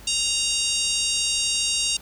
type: harmonic tone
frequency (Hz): 932.3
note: A#5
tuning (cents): 0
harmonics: 3 / 4 / 5 / 6 / 7 / 8 / 9 / 10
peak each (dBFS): -27 / -28 / -29 / -30 / -30 / -31 / -32 / -32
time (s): 0.07-1.97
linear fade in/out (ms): 5
effects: added 50 Hz sine -47 dBFS peak until 2.01 s + pink hiss -47 dBFS RMS until 2.01 s